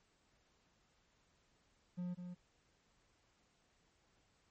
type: tone with echo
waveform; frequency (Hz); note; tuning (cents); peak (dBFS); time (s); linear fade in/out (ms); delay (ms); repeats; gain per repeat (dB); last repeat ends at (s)
triangle; 178.2; F3; +35; -37; 1.97-2.15; 20; 200; 1; -6; 2.35
effects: pink hiss -75 dBFS RMS until 4.5 s + MP3 32 kbps